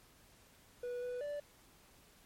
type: tone with pitch steps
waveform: triangle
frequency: 488.8 / 493.5 / 583 Hz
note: B4 / B4 / D5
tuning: -18 / -1 / -13 cents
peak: -36 dBFS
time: 0.83-1.4 s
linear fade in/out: 5 ms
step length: 190 ms
effects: pink hiss -64 dBFS RMS until 2.25 s + MP3 64 kbps